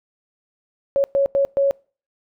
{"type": "tone bursts at uneven times", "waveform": "sine", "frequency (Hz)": 554.4, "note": "C#5", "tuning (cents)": 0, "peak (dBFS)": -14, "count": 4, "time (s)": [[0.96, 1.04], [1.15, 1.26], [1.35, 1.45], [1.57, 1.71]], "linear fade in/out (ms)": 0, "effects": ["noise-tail reverb RT60 0.4 s tail -26 dB re dry"]}